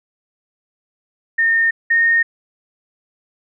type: tone pair in turn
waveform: sine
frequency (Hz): 1826 / 1843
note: A#6 / A#6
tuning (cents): -36 / -20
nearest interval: unison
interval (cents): 16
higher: second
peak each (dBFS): -12 / -11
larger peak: second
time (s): 1.38-1.71 / 1.9-2.23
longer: neither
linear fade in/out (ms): 10
effects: none